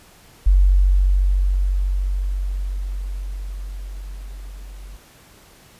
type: tone with level ramp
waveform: sine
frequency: 47 Hz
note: F#1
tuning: 28 cents sharp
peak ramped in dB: -9 to -34 dBFS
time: 0.46-4.97 s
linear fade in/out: 10 ms
effects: pink hiss -49 dBFS RMS until 5.79 s + resampled to 32000 Hz